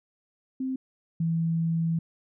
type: tone pair in turn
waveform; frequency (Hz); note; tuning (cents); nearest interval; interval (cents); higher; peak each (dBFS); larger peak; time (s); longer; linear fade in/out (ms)
sine; 261.6 / 164.8; C4 / E3; 0 / 0; minor sixth; 800; first; -27 / -23; second; 0.6-0.76 / 1.2-1.99; second; 5
effects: none